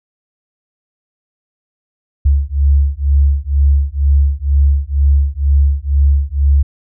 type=beating tone pair; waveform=sine; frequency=69.3 / 71.4 Hz; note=C#2 / D2; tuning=0 / -48 cents; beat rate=2.1 Hz; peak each=-12 dBFS; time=2.25-6.63 s; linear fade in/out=10 ms; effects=none

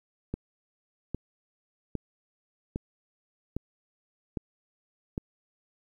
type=click train; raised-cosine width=3 ms; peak=-18 dBFS; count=7; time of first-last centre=0.34-5.179 s; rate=1.24 Hz; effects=10-bit

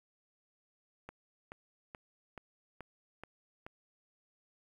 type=click train; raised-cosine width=0.5 ms; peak=-30 dBFS; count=7; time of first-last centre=1.09-3.665 s; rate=2.33 Hz; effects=10-bit

